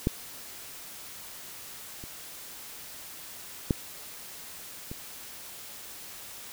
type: clicks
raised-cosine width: 3 ms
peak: -10 / -29 / -10 / -24 dBFS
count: 4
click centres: 0.071 / 2.039 / 3.708 / 4.915 s
effects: white hiss -44 dBFS RMS until 6.52 s